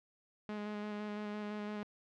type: tone with vibrato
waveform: sawtooth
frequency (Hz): 209.2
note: G#3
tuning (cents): +13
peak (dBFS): -35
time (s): 0.49-1.83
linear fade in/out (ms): 0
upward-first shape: square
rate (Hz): 5.9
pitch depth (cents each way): 13
effects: low-pass 3000 Hz 12 dB/octave

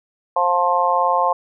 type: harmonic tone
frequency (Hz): 176.5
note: F3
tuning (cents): +19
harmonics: 3 / 4 / 5 / 6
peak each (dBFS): -22 / -21 / -19 / -19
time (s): 0.36-1.33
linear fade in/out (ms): 5
effects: none

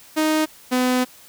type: tone pair in turn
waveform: sawtooth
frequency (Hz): 311.1 / 252.3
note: D#4 / B3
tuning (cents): 0 / +37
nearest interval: major third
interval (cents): 363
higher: first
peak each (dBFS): -13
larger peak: neither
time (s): 0.16-0.46 / 0.71-1.05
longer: second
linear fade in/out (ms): 20
effects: white hiss -47 dBFS RMS until 1.28 s

